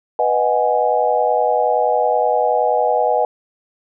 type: chord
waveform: sine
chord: G# minor seventh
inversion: first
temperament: equal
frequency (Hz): 493.9 / 622.3 / 740 / 830.6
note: B4 / D#5 / F#5 / G#5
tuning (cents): 0 / 0 / 0 / 0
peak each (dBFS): -19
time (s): 0.19-3.25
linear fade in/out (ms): 2
effects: none